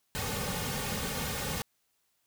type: noise with comb filter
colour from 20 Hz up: pink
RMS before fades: -34 dBFS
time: 0.15-1.62 s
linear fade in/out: 0 ms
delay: 3 ms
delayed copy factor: -0.75
effects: white hiss -75 dBFS RMS until 2.26 s